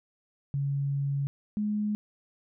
sine tone pair in turn, 140 / 209.8 Hz, C#3 / G#3, +18 / +18 cents, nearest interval perfect fifth, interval 700 cents, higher second, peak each -26 dBFS, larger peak neither, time 0.54-1.27 / 1.57-1.95 s, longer first, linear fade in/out 0 ms, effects none

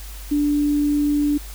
sine tone with quantisation, 292.5 Hz, D4, 7 cents flat, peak -16 dBFS, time 0.31-1.38 s, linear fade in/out 10 ms, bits 7, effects added 50 Hz sine -33 dBFS peak until 1.54 s + white hiss -41 dBFS RMS until 1.54 s

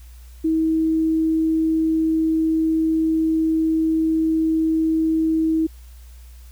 sine tone, 320.3 Hz, E4, 50 cents flat, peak -16 dBFS, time 0.44-5.67 s, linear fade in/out 10 ms, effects added 60 Hz sine -39 dBFS peak until 6.51 s + white hiss -54 dBFS RMS until 6.51 s

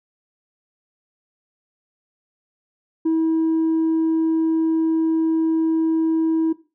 triangle tone with tanh clipping, 322.9 Hz, E4, 36 cents flat, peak -16 dBFS, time 3.05-6.53 s, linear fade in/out 10 ms, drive 6 dB, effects noise-tail reverb RT60 0.3 s tail -17 dB re dry

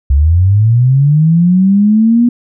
sine linear sweep, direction up, 65.41 to 243.1 Hz, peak -5 dBFS, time 0.1-2.29 s, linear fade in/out 5 ms, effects none

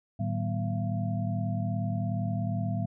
sine tone cluster, 110.4 / 152.9 / 189.7 / 240.5 / 680 Hz, A2 / D#3 / F#3 / B3 / F5, +6 / -30 / +43 / -46 / -46 cents, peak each -30 / -36 / -33 / -37 / -39 dBFS, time 0.19-2.86 s, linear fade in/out 10 ms, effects none

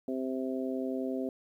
harmonic tone, 130.81 Hz, C3, in tune, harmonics 2 / 3 / 4 / 5, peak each -33 / -37 / -39 / -41 dBFS, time 0.08-1.29 s, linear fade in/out 2 ms, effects 11-bit

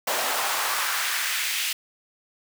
pink noise with high-pass filter sweep, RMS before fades -26 dBFS, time 0.07-1.73 s, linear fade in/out 5 ms, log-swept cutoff 610 to 2700 Hz, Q 1.6, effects none

